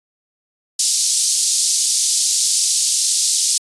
white band-pass noise, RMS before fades -17 dBFS, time 0.79-3.58 s, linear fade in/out 5 ms, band 4400 to 9400 Hz, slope 24 dB/octave, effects resampled to 24000 Hz

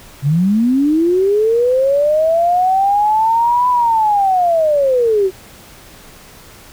sine linear two-way sweep, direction up then down, 131.4 to 1000 to 365.1 Hz, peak -10 dBFS, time 0.22-5.31 s, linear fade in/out 50 ms, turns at 3.69 s, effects pink hiss -40 dBFS RMS until 6.72 s

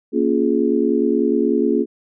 sine chord, Bb minor seventh, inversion none, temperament just, 233.1 / 279.7 / 349.6 / 419.5 Hz, Bb3 / Db4 / F4 / Ab4, 0 / +16 / +2 / +17 cents, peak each -20 dBFS, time 0.12-1.86 s, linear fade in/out 50 ms, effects none

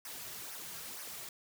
white noise with flanger, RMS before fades -45 dBFS, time 0.05-1.29 s, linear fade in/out 2 ms, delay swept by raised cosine 0.25 to 4.05 ms, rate 2.1 Hz, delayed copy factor -0.65, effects none

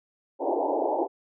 white band-pass noise, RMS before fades -26 dBFS, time 0.39-1.08 s, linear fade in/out 50 ms, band 280 to 910 Hz, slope 96 dB/octave, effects none

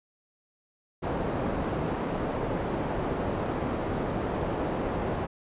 white low-pass noise, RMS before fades -30 dBFS, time 1.02-5.27 s, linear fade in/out 20 ms, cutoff 600 Hz, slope 12 dB/octave, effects resampled to 8000 Hz

